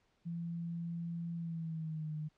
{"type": "tone with pitch glide", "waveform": "sine", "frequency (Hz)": [169.1, 153.28], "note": ["E3", "D#3"], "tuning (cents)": [44, -26], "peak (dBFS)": -37, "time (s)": [0.25, 2.29], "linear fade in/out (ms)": 20, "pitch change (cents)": -170, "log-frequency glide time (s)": [1.35, 2.14], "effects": ["pink hiss -75 dBFS RMS until 2.37 s", "low-pass 5000 Hz 12 dB/octave"]}